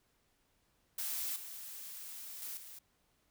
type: noise with level steps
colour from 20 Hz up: blue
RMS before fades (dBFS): -38 / -47 / -43 / -51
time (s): 0.98-2.79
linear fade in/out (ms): 5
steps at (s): 1.36 / 2.42 / 2.57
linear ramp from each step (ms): 2
effects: pink hiss -75 dBFS RMS until 3.3 s